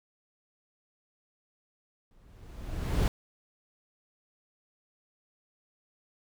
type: noise with exponential growth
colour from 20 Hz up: brown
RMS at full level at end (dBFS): -22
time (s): 2.11-3.08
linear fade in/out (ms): 1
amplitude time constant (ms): 210
effects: none